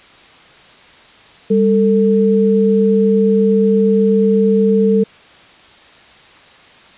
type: tone pair together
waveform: sine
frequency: 199.04 / 445.8 Hz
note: G3 / A4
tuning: +27 / +23 cents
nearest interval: octave + major second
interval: 1396 cents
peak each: -12 dBFS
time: 1.5-5.04 s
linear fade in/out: 10 ms
effects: white hiss -43 dBFS RMS until 6.97 s + resampled to 8000 Hz